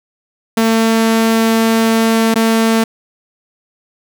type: tone with dropouts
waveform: sawtooth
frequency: 225.1 Hz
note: A3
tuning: 40 cents sharp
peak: -6 dBFS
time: 0.57-2.84 s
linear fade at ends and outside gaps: 5 ms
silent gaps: 2.342-2.357 s
effects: none